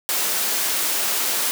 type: high-pass noise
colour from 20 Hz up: white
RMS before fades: -22 dBFS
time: 0.09-1.51 s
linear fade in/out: 0 ms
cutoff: 280 Hz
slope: 12 dB/octave
effects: none